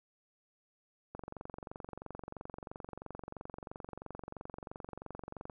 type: click train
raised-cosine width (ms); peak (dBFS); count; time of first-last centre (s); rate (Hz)
1; -29; 101; 1.15-5.498; 23
effects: none